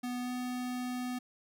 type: tone with pitch glide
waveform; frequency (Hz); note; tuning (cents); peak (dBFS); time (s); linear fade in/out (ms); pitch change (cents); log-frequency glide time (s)
square; 246.9 to 249.2; B3 to B3; 0 to +16; -35; 0.03-1.19; 10; +16; 0.21-0.31
effects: none